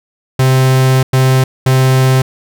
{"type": "tone bursts at uneven times", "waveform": "45% pulse", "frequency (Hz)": 130.81, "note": "C3", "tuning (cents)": 0, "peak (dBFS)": -7, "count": 3, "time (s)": [[0.39, 1.03], [1.13, 1.44], [1.66, 2.22]], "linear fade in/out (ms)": 5, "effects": []}